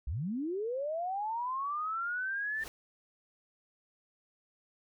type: linear sweep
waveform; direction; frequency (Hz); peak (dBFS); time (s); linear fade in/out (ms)
sine; up; 52 to 1793; -32; 0.07-2.64; 5
type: noise with exponential growth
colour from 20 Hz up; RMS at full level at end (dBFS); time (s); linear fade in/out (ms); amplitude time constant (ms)
pink; -42; 2.49-2.68; 0; 40
effects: none